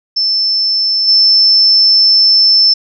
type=tone with level steps; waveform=sine; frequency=5300 Hz; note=E8; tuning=9 cents sharp; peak=-10 / -5 dBFS; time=0.16-2.74 s; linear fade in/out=10 ms; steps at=1.07 s; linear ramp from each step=20 ms; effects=none